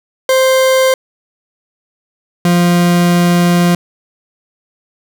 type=tone pair in turn; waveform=40% pulse; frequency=523.3 / 174.63 Hz; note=C5 / F3; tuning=0 / 0 cents; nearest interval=octave + perfect fifth; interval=1900 cents; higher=first; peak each=-7 dBFS; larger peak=neither; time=0.29-0.94 / 2.45-3.75 s; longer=second; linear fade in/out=2 ms; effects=none